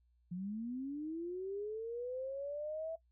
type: linear sweep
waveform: sine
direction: up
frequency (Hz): 171.4 to 659.3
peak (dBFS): -38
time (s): 0.31-2.96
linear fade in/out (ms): 10
effects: noise-tail reverb RT60 0.1 s tail -20 dB re dry + added 60 Hz sine -69 dBFS peak until 3.11 s